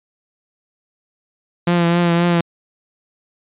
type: tone with vibrato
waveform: sawtooth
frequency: 171.9 Hz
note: F3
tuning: 27 cents flat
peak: -9 dBFS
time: 1.67-2.41 s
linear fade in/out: 5 ms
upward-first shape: triangle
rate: 3.8 Hz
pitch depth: 34 cents each way
effects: resampled to 8000 Hz